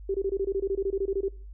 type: tone bursts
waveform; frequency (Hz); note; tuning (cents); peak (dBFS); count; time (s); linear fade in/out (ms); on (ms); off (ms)
sine; 390; G4; -9; -24; 16; 0.09-1.284; 5; 54; 22
effects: noise-tail reverb RT60 0.4 s tail -21 dB re dry + added 50 Hz sine -40 dBFS peak until 1.53 s